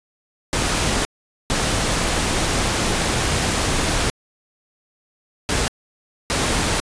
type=noise bursts at uneven times; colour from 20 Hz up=pink; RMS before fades=-20 dBFS; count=4; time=0.53-1.05 / 1.5-4.1 / 5.49-5.68 / 6.3-6.8 s; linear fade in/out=0 ms; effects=resampled to 22050 Hz